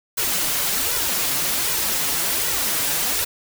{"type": "noise with flanger", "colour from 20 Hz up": "white", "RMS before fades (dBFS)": -22, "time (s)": [0.17, 3.25], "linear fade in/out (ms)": 10, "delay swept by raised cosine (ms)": [2, 7.1], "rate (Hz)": 1.3, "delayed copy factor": 0.7, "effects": []}